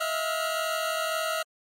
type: tone cluster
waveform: 25% pulse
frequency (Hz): 640 / 682 / 1357 / 1429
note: D#5 / F5 / E6 / F6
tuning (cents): +49 / -41 / +50 / +39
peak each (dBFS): -25 / -32 / -32 / -30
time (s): 0-1.43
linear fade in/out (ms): 10
effects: MP3 64 kbps